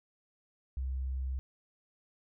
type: tone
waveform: sine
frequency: 65.41 Hz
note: C2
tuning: in tune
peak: -32 dBFS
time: 0.77-1.39 s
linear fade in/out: 0 ms
effects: none